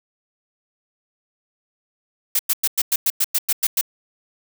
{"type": "noise bursts", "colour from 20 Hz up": "blue", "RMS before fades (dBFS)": -18, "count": 11, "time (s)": [2.35, 3.812], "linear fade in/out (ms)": 5, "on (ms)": 42, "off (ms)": 100, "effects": []}